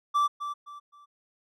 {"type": "tone with echo", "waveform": "triangle", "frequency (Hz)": 1166, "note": "D6", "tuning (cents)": -13, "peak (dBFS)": -19, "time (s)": [0.14, 0.28], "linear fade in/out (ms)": 20, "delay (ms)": 260, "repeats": 3, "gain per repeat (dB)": -10, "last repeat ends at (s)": 1.06, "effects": []}